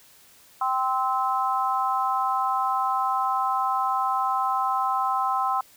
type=harmonic tone; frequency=260 Hz; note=C4; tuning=11 cents flat; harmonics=3 / 4 / 5; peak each=-26 / -25 / -27 dBFS; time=0.61-5.61 s; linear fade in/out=5 ms; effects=white hiss -54 dBFS RMS until 5.76 s